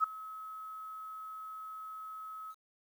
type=tone with ADSR envelope; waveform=sine; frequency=1285 Hz; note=E6; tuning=45 cents flat; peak=-22 dBFS; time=0-2.55 s; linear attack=38 ms; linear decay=6 ms; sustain=-20 dB; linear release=49 ms; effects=10-bit